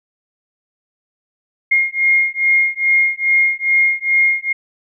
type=beating tone pair; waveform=sine; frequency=2135 / 2137.4 Hz; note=C7 / C7; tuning=+34 / +36 cents; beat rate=2.4 Hz; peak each=-15 dBFS; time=1.71-4.53 s; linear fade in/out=10 ms; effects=none